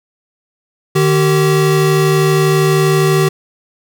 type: tone pair together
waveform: square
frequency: 152.34 / 384.5 Hz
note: D#3 / G4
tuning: -36 / -33 cents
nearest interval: octave + major third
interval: 1603 cents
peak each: -13 dBFS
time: 0.95-3.29 s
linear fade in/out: 10 ms
effects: none